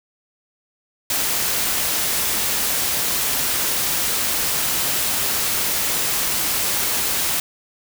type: noise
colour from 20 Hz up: white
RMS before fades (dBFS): -21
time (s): 1.1-7.4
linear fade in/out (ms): 2
effects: none